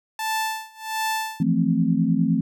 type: tone with tremolo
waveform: sawtooth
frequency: 880 Hz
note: A5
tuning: in tune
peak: -18 dBFS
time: 0.19-1.43 s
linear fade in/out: 2 ms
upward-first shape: sine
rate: 1.4 Hz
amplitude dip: 95%
type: chord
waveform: sine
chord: F major seventh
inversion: third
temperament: equal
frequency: 164.81 / 174.61 / 220 / 261.6 Hz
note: E3 / F3 / A3 / C4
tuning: 0 / 0 / 0 / 0 cents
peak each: -23 dBFS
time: 1.4-2.41 s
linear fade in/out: 5 ms
effects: none